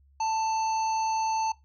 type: harmonic tone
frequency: 885 Hz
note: A5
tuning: 10 cents sharp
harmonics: 1 / 3 / 5 / 7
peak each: -25 / -41 / -42 / -40 dBFS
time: 0.2-1.52 s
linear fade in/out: 5 ms
effects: noise-tail reverb RT60 0.2 s tail -19 dB re dry + added 69 Hz sine -57 dBFS peak until 1.64 s